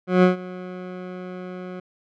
20% pulse tone with ADSR envelope, 182.4 Hz, F#3, 24 cents flat, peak -6 dBFS, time 0.07-1.8 s, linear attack 160 ms, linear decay 130 ms, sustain -21 dB, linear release 6 ms, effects low-pass 2000 Hz 12 dB/octave

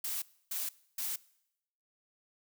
blue noise bursts, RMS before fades -36 dBFS, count 3, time 0.04-1.16 s, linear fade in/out 5 ms, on 180 ms, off 290 ms, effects noise-tail reverb RT60 0.8 s tail -22 dB re dry

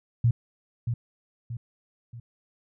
sine tone with echo, 117.9 Hz, A#2, 20 cents sharp, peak -17 dBFS, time 0.24-0.31 s, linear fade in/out 5 ms, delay 630 ms, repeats 3, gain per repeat -7 dB, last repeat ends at 2.2 s, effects none

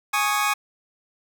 25% pulse chord, Ab suspended fourth, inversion none, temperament equal, 830.6 / 1108.7 / 1244.5 Hz, Ab5 / Db6 / Eb6, 0 / 0 / 0 cents, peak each -21 dBFS, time 0.13-0.54 s, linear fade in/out 10 ms, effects none

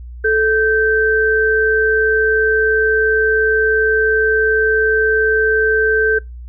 sine tone pair together, 437 / 1555.7 Hz, A4 / G6, -12 / -14 cents, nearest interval octave + minor seventh, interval 2198 cents, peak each -14 dBFS, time 0.24-6.19 s, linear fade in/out 10 ms, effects noise-tail reverb RT60 0.2 s tail -24 dB re dry + added 60 Hz sine -29 dBFS peak until 6.48 s

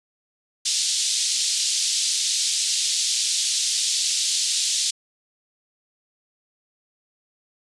pink band-pass noise, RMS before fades -23 dBFS, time 0.65-4.91 s, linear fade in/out 10 ms, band 3700 to 8500 Hz, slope 24 dB/octave, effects resampled to 24000 Hz

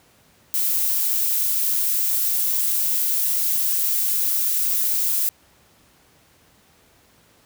violet noise, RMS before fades -21 dBFS, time 0.54-5.29 s, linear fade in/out 0 ms, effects pink hiss -56 dBFS RMS until 7.45 s + high-pass 60 Hz 12 dB/octave

